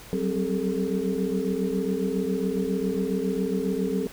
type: tone cluster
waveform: sine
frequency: 185.9 / 193.2 / 263.7 / 410.9 / 447.7 Hz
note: F#3 / G3 / C4 / G#4 / A4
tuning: +8 / -25 / +14 / -18 / +30 cents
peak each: -30 dBFS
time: 0.13-4.07 s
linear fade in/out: 0 ms
effects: pink hiss -45 dBFS RMS until 4.12 s